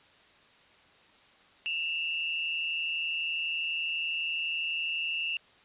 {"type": "tone pair together", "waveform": "sine", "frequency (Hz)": [2684, 2844], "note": ["E7", "F7"], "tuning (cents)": [31, 31], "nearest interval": "minor second", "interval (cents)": 100, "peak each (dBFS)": [-31, -34], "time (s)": [1.66, 5.37], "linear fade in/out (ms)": 0, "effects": ["white hiss -59 dBFS RMS until 5.64 s", "resampled to 8000 Hz"]}